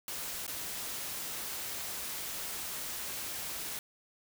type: noise with dropouts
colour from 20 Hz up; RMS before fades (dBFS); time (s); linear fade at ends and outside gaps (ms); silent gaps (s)
white; -39; 0.08-3.79; 1; 0.466-0.478
effects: none